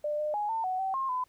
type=tone with pitch steps; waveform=sine; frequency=596 / 604 / 833 / 899 / 744 / 767 / 1067 / 1009 Hz; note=D5 / D5 / G#5 / A5 / F#5 / G5 / C6 / B5; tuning=+25 / +48 / +5 / +37 / +9 / -38 / +34 / +37 cents; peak=-28 dBFS; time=0.04-1.24 s; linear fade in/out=5 ms; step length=150 ms; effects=pink hiss -67 dBFS RMS until 1.28 s